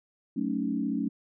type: chord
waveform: sine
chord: D# half-diminished seventh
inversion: first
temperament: equal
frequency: 185 / 220 / 277.2 / 311.1 Hz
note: F#3 / A3 / C#4 / D#4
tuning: 0 / 0 / 0 / 0 cents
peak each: -35 / -31 / -30 / -36 dBFS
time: 0.36-1.09 s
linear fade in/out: 10 ms
effects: none